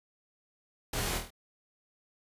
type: noise with echo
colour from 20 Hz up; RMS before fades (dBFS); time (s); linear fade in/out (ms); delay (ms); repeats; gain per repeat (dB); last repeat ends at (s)
pink; -34; 0.93-1.18; 5; 25; 5; -4; 1.305
effects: resampled to 32000 Hz